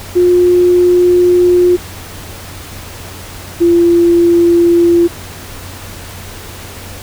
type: tone pair in turn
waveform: sine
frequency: 356.2 / 343 Hz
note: F4 / F4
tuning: +34 / -31 cents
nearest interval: minor second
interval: 65 cents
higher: first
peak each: -5 dBFS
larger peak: neither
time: 0.15-1.77 / 3.6-5.08 s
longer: first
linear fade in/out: 20 ms
effects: added 91 Hz sine -32 dBFS peak until 7.02 s + pink hiss -30 dBFS RMS until 7.02 s